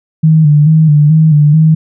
sine tone with vibrato, 153.1 Hz, D#3, 28 cents flat, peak -3 dBFS, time 0.23-1.75 s, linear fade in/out 10 ms, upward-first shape square, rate 2.3 Hz, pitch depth 56 cents each way, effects none

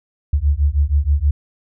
sine beating tone pair, 69.3 / 75.6 Hz, C#2 / D#2, 0 / -49 cents, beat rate 6.3 Hz, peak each -16 dBFS, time 0.33-1.31 s, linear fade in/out 5 ms, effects none

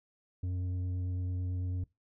sine tone with tanh clipping, 90.9 Hz, F#2, 30 cents flat, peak -33 dBFS, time 0.43-1.84 s, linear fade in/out 5 ms, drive 7 dB, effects noise-tail reverb RT60 0.2 s tail -20 dB re dry

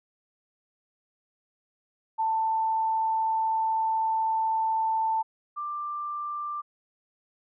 sine tone pair in turn, 888 / 1183.2 Hz, A5 / D6, +16 / +13 cents, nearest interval perfect fourth, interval 497 cents, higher second, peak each -23 / -30 dBFS, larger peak first, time 2.18-5.23 / 5.56-6.62 s, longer first, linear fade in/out 20 ms, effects none

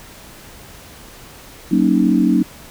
sine chord, D# minor seventh, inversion first, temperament equal with one note detuned, 188.23 / 233.1 / 277.2 / 311.1 Hz, F#3 / A#3 / C#4 / D#4, +30 / 0 / 0 / 0 cents, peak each -17 dBFS, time 1.71-2.43 s, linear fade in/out 10 ms, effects pink hiss -40 dBFS RMS until 2.7 s

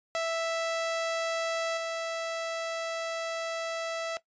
sawtooth tone with level steps, 659.3 Hz, E5, in tune, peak -24 / -27 dBFS, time 0.15-4.17 s, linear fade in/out 0 ms, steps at 1.77 s, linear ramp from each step 5 ms, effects noise-tail reverb RT60 0.1 s tail -17 dB re dry + resampled to 16000 Hz

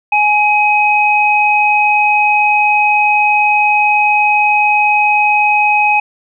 sine tone pair together, 836.2 / 2529 Hz, G#5 / D#7, +12 / +28 cents, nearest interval octave + perfect fifth, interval 1916 cents, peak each -11 dBFS, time 0.12-6 s, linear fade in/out 5 ms, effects none

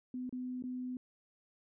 sine tone with dropouts, 252.1 Hz, B3, 36 cents sharp, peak -37 dBFS, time 0.14-0.97 s, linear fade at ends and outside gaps 2 ms, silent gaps 0.294-0.326 / 0.624-0.638 s, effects none

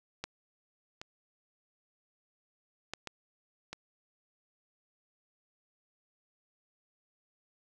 clicks, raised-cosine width 0.2 ms, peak -19 / -25 / -19 / -22 / -23 dBFS, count 5, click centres 0.24 / 1.015 / 2.936 / 3.073 / 3.73 s, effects none

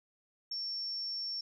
sine tone, 5450 Hz, F8, 43 cents flat, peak -35 dBFS, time 0.51-1.41 s, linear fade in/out 5 ms, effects 12-bit

